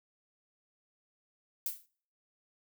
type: noise with exponential decay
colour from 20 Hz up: violet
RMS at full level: -31 dBFS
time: 1.66-1.86 s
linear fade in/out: 1 ms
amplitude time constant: 43 ms
effects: noise-tail reverb RT60 0.5 s tail -23 dB re dry